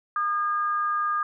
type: tone pair together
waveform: sine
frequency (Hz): 1217.4 / 1626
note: D#6 / G#6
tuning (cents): -38 / -37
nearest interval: perfect fourth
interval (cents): 501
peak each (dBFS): -23 / -32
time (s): 0.16-1.23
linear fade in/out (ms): 2
effects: none